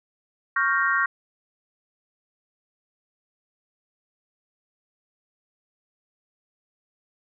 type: chord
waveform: sine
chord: G half-diminished seventh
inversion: second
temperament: equal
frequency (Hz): 1108.7 / 1396.9 / 1568 / 1864.7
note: Db6 / F6 / G6 / Bb6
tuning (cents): 0 / 0 / 0 / 0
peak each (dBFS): -25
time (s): 0.56-1.06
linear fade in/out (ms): 5
effects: none